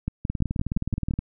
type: two click trains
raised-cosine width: 5 ms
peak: -13 / -14 dBFS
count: 7 / 18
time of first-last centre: 0.08-1.109 / 0.3-1.19 s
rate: 5.83 / 19.1 Hz
effects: none